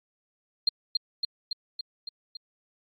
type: tone with echo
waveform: sine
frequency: 4200 Hz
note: C8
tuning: 6 cents sharp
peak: -18 dBFS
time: 0.67-0.69 s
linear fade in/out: 5 ms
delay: 280 ms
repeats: 6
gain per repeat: -3 dB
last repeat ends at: 2.37 s
effects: Opus 48 kbps